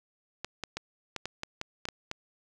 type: clicks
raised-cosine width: 0.2 ms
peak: -17 dBFS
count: 10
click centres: 0.446 / 0.637 / 0.77 / 1.163 / 1.256 / 1.434 / 1.614 / 1.854 / 1.887 / 2.114 s
effects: none